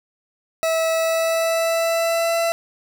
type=tone with pitch glide; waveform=40% pulse; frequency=650 to 670.2 Hz; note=E5 to E5; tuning=-24 to +29 cents; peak=-17 dBFS; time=0.63-2.52 s; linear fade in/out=0 ms; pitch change=+53 cents; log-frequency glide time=0.91-2.38 s; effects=none